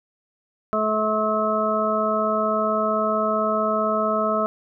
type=harmonic tone; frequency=215.6 Hz; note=A3; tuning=35 cents flat; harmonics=1 / 2 / 3 / 5 / 6; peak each=-27 / -28 / -23 / -28 / -24 dBFS; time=0.73-4.46 s; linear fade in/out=0 ms; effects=none